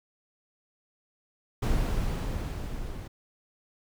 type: noise with level ramp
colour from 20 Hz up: brown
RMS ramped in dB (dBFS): -25 to -38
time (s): 1.62-3.08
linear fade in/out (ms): 10
effects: none